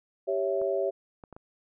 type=chord; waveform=sine; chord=C# diminished; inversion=second; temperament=equal; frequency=392 / 554.4 / 659.3 Hz; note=G4 / C#5 / E5; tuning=0 / 0 / 0 cents; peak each=-29 / -29 / -31 dBFS; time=0.27-0.91 s; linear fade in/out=20 ms
type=clicks; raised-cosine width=1 ms; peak=-31 dBFS; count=4; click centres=0.616 / 1.238 / 1.327 / 1.365 s
effects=none